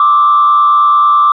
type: tone with frequency modulation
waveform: sine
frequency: 1174.7 Hz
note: D6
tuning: in tune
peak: -4 dBFS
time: 0-1.32 s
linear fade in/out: 2 ms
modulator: 104 Hz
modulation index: 0.63
effects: tanh soft clip ceiling -1 dBFS